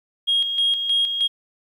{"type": "tone with tremolo", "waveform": "sine", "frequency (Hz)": 3264, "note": "G#7", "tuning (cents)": -31, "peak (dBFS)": -15, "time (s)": [0.27, 1.28], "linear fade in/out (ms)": 20, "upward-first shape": "square", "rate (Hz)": 3.2, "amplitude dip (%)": 55, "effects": ["tanh soft clip ceiling -12 dBFS", "9-bit"]}